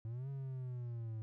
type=linear two-way sweep; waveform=triangle; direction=up then down; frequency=108.7 to 138.59 to 108.7 Hz; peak=-38 dBFS; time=0.05-1.22 s; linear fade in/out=0 ms; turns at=0.29 s; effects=none